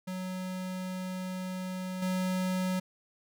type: tone with level steps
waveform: square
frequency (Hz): 185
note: F#3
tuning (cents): 0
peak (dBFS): -35 / -29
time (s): 0.07-2.8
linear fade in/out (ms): 10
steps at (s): 2.02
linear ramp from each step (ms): 5
effects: none